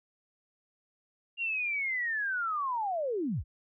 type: linear sweep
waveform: sine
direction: down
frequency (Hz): 2802 to 38.01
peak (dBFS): -29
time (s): 1.37-3.44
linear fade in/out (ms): 50
effects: none